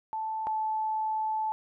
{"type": "tone pair in turn", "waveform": "sine", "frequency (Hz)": [878, 870.9], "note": ["A5", "A5"], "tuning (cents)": [-4, -18], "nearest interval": "unison", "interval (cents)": 14, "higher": "first", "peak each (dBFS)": [-30, -27], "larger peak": "second", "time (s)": [[0.13, 0.47], [0.47, 1.52]], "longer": "second", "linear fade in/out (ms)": 0, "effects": []}